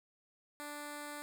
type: tone with notch filter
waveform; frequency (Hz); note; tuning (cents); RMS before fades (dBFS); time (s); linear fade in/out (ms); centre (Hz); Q
5% pulse; 293.7; D4; 0; -45; 0.6-1.22; 0; 2900; 1.2
effects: none